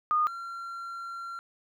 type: tone pair in turn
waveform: sine / triangle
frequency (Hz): 1226 / 1371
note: D#6 / F6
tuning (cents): -26 / -32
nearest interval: major second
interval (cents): 194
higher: second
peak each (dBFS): -22 / -34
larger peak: first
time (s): 0.11-0.27 / 0.27-1.39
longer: second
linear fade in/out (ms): 0
effects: none